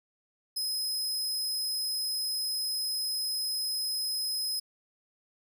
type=tone; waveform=sawtooth; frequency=5090 Hz; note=D#8; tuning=39 cents sharp; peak=-27 dBFS; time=0.56-4.6 s; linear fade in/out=10 ms; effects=none